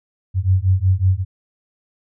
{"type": "beating tone pair", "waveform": "sine", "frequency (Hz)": [91.3, 96.7], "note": ["F#2", "G2"], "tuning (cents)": [-23, -23], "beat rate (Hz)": 5.4, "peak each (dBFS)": -16, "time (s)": [0.34, 1.25], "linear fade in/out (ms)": 50, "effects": []}